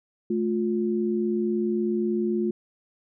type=tone pair together; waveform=sine; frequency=217.3 / 353.6 Hz; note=A3 / F4; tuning=-21 / +22 cents; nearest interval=minor sixth; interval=843 cents; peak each=-25 dBFS; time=0.3-2.51 s; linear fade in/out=5 ms; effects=none